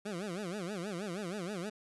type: tone with vibrato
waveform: 20% pulse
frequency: 190 Hz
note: F#3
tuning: 46 cents sharp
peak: -32 dBFS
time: 0.05-1.7 s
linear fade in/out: 10 ms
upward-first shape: sine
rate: 6.3 Hz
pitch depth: 220 cents each way
effects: resampled to 24000 Hz + 10-bit